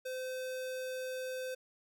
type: tone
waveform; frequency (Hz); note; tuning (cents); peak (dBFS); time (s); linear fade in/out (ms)
square; 514; C5; -31; -38; 0.05-1.55; 10
effects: none